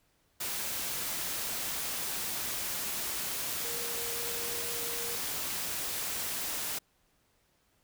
sine tone in noise, 471.5 Hz, A#4, 20 cents sharp, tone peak -43 dBFS, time 3.64-5.16 s, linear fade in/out 10 ms, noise white, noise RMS -35 dBFS, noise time 0.4-6.79 s, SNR -11 dB, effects pink hiss -71 dBFS RMS until 7.83 s

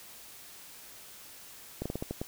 slowing click train, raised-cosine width 2 ms, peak -20 dBFS, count 7, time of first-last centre 1.82-2.215 s, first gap 36 ms, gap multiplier 1.24, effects white hiss -50 dBFS RMS until 2.27 s

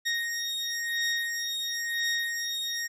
20% pulse beating tone pair, 1864.7 / 1865.68 Hz, A#6 / A#6, 0 / +1 cents, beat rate 0.98 Hz, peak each -26 dBFS, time 0.05-2.88 s, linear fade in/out 20 ms, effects low-pass 12000 Hz 12 dB/octave

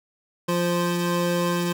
25% pulse tone pair together, 174.5 / 522 Hz, F3 / C5, -1 / -4 cents, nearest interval octave + perfect fifth, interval 1897 cents, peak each -19 / -23 dBFS, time 0.48-1.73 s, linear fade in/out 10 ms, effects none

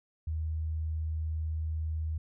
sine tone, 79 Hz, D#2, 27 cents sharp, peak -30 dBFS, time 0.27-2.18 s, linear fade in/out 5 ms, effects none

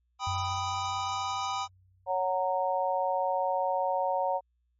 square chord, G augmented, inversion none, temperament equal, 784 / 987.8 / 1244.5 Hz, G5 / B5 / D#6, 0 / 0 / 0 cents, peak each -35 dBFS, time 0.19-1.68 s, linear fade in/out 50 ms
sine tone with exponential decay, 92.9 Hz, F#2, 7 cents sharp, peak -31 dBFS, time 0.27-2.48 s, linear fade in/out 0 ms, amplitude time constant 480 ms
harmonic tone, 185 Hz, F#3, in tune, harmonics 3 / 4 / 5, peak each -30 / -30 / -30 dBFS, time 2.06-4.41 s, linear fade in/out 50 ms
effects added 60 Hz sine -70 dBFS peak until 4.79 s + MP3 32 kbps

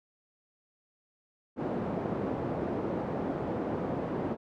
pink band-pass noise, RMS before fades -33 dBFS, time 1.56-4.37 s, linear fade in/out 50 ms, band 180 to 630 Hz, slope 12 dB/octave, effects none

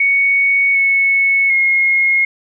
sine tone with pitch steps, 2226 / 2204 / 2154 Hz, C#7 / C#7 / C7, +7 / -11 / +50 cents, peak -10 dBFS, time 0-2.25 s, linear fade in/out 5 ms, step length 750 ms, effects none

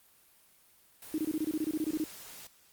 white noise, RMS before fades -48 dBFS, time 1.02-2.47 s, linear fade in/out 2 ms
sine tone bursts, 311.1 Hz, D#4, in tune, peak -28 dBFS, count 14, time 1.14-2.04 s, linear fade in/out 2 ms, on 42 ms, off 24 ms
effects white hiss -63 dBFS RMS until 2.72 s + Opus 32 kbps

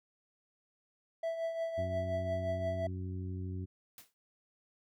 triangle tone with tremolo, 659.3 Hz, E5, in tune, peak -29 dBFS, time 1.23-2.87 s, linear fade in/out 5 ms, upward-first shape triangle, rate 5.7 Hz, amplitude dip 60%
harmonic tone, 92.5 Hz, F#2, in tune, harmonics 1 / 2 / 3 / 4, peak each -37 / -45 / -47 / -50 dBFS, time 1.77-3.66 s, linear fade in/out 20 ms
white noise with exponential decay, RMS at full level -48 dBFS, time 3.98-4.14 s, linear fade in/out 0 ms, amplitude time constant 34 ms
effects none

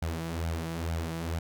sawtooth tone with flanger, 82.41 Hz, E2, in tune, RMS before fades -33 dBFS, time 0.02-1.39 s, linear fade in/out 5 ms, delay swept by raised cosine 1.3 to 6.2 ms, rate 2.2 Hz, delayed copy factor +0.65, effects none

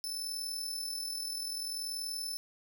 sawtooth tone with amplitude modulation, 5274 Hz, E8, in tune, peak -31 dBFS, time 0.04-2.37 s, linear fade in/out 0 ms, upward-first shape sine, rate 40.6 Hz, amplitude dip 45%, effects none

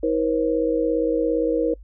sine tone cluster, 321 / 478.5 / 536 Hz, E4 / A#4 / C5, -46 / +45 / +42 cents, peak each -23 / -21 / -25 dBFS, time 0.03-1.74 s, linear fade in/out 5 ms, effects noise-tail reverb RT60 0.1 s tail -26 dB re dry + added 50 Hz sine -40 dBFS peak until 1.83 s

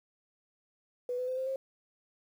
sine tone with pitch steps, 493.9 / 503.4 / 513.1 / 523 / 533 Hz, B4 / B4 / C5 / C5 / C5, 0 / +33 / -34 / -1 / +32 cents, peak -31 dBFS, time 1.09-1.56 s, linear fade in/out 2 ms, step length 94 ms, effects 10-bit

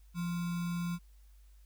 sine tone with sample-and-hold, 173 Hz, F3, 16 cents flat, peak -32 dBFS, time 0.14-0.99 s, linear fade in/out 50 ms, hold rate 1225 Hz, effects added 50 Hz sine -55 dBFS peak until 1.65 s + white hiss -72 dBFS RMS until 1.65 s

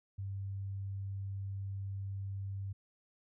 sine tone, 98 Hz, G2, in tune, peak -37 dBFS, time 0.18-2.73 s, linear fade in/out 10 ms, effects none

